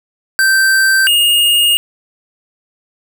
square tone pair in turn, 1559 / 2848 Hz, G6 / F7, -10 / +33 cents, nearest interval minor seventh, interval 1043 cents, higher second, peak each -9 dBFS, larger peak neither, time 0.39-1.07 / 1.07-1.77 s, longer second, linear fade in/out 0 ms, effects none

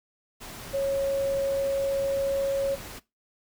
sine tone in noise, 550 Hz, C#5, 14 cents flat, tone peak -23 dBFS, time 0.73-2.76 s, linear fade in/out 20 ms, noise pink, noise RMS -41 dBFS, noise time 0.4-3 s, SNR +15 dB, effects noise-tail reverb RT60 0.2 s tail -18 dB re dry

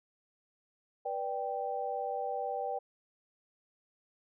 sine chord, G major, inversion first, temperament just, 490 / 588 / 784 Hz, B4 / D5 / G5, -14 / +2 / 0 cents, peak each -38 / -39 / -35 dBFS, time 1.05-2.79 s, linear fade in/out 10 ms, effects none

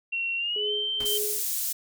sine tone with pitch glide, 2732 to 3120 Hz, F7 to G7, -39 to -9 cents, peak -26 dBFS, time 0.12-1.18 s, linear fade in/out 10 ms, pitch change +230 cents, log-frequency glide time 0.37-0.74 s
sine tone with tremolo, 419.3 Hz, G#4, 17 cents sharp, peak -29 dBFS, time 0.56-1.43 s, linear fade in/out 2 ms, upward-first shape sine, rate 2 Hz, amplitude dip 95%
pink noise with exponential decay, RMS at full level -36 dBFS, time 1-1.26 s, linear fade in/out 5 ms, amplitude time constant 55 ms
pink high-pass noise, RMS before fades -29 dBFS, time 1.05-1.73 s, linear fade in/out 10 ms, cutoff 8800 Hz, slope 12 dB/octave
effects none

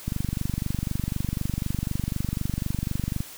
click train, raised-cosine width 5 ms, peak -14 dBFS, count 76, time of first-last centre 0.08-3.205 s, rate 24 Hz, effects white hiss -43 dBFS RMS until 3.37 s

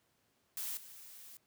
blue noise with level steps, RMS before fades -40 / -53 dBFS, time 0.57-1.37 s, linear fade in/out 0 ms, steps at 0.77 s, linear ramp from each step 2 ms, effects pink hiss -75 dBFS RMS until 1.46 s + high-pass 100 Hz 12 dB/octave

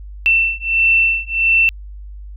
sine beating tone pair, 2682 / 2683.5 Hz, E7 / E7, +29 / +30 cents, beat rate 1.5 Hz, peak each -15 dBFS, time 0.26-1.69 s, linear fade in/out 0 ms, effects added 50 Hz sine -30 dBFS peak until 2.36 s

